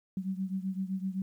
sine beating tone pair, 187.7 / 195.5 Hz, F#3 / G3, +25 / -4 cents, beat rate 7.8 Hz, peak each -33 / -36 dBFS, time 0.17-1.22 s, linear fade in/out 2 ms, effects 11-bit

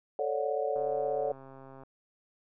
sine chord, D major seventh, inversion second, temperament just, 440.5 / 550.6 / 587.3 / 734.2 Hz, A4 / C#5 / D5 / F#5, +2 / -12 / 0 / -14 cents, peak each -33 / -33 / -34 / -35 dBFS, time 0.19-1.32 s, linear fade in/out 2 ms
click train, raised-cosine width 1 ms, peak -36 dBFS, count 145, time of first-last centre 0.76-1.835 s, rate 134 Hz
effects none

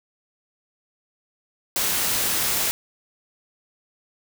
white noise, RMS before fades -23 dBFS, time 1.76-2.71 s, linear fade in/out 0 ms, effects none

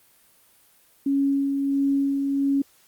sine tone with tremolo, 277.2 Hz, C#4, in tune, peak -18 dBFS, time 1.06-2.62 s, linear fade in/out 5 ms, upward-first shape sine, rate 1.5 Hz, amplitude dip 35%, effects white hiss -58 dBFS RMS until 2.87 s + Opus 32 kbps

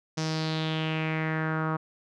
sawtooth tone with low-pass filter sweep, 158.2 Hz, D#3, 29 cents sharp, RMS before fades -29 dBFS, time 0.17-1.77 s, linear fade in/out 10 ms, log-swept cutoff 5800 to 1200 Hz, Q 3.9, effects none

